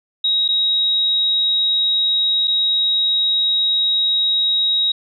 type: tone with dropouts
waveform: sine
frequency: 3803 Hz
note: A#7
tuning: 34 cents sharp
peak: -14 dBFS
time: 0.24-4.92 s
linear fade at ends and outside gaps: 5 ms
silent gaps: 0.48-0.487 / 2.474-2.478 s
effects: none